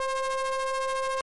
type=ring-modulated tone; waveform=square; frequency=267.3 Hz; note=C4; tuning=37 cents sharp; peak=-24 dBFS; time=0-1.21 s; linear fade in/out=2 ms; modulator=795 Hz; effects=MP3 48 kbps